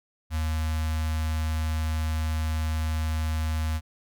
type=tone with notch filter; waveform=square; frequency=78.4 Hz; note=D#2; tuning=14 cents sharp; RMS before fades=-27 dBFS; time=0.3-3.81 s; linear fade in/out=50 ms; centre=390 Hz; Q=0.63; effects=none